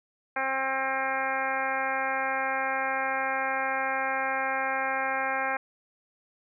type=harmonic tone; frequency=266.5 Hz; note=C4; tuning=32 cents sharp; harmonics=1 / 2 / 3 / 4 / 5 / 6 / 7 / 8 / 9; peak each=-43 / -35 / -31 / -35 / -36 / -32 / -38 / -36 / -38 dBFS; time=0.36-5.57 s; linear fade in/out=5 ms; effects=none